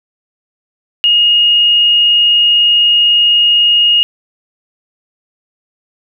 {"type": "tone", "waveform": "sine", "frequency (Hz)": 2862, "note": "F7", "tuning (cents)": 42, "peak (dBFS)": -6, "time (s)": [1.04, 4.03], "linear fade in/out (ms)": 0, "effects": []}